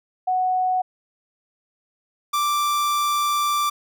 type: tone pair in turn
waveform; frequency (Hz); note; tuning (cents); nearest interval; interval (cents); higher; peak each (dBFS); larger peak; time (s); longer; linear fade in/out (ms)
sine / 45% pulse; 740 / 1174.7; F#5 / D6; 0 / 0; minor sixth; 800; second; -18 / -19; first; 0.27-0.82 / 2.33-3.7; second; 10
effects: none